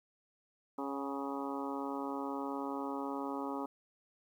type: harmonic tone with a mistuned harmonic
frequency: 138.59 Hz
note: C#3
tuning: in tune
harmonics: 2 / 3 / 4 / 5 / 6 / 7 / 8 / 9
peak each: -39 / -44 / -46 / -50 / -44 / -45 / -48 / -47 dBFS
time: 0.78-3.66 s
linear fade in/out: 5 ms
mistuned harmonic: 5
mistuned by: +55 cents
effects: 11-bit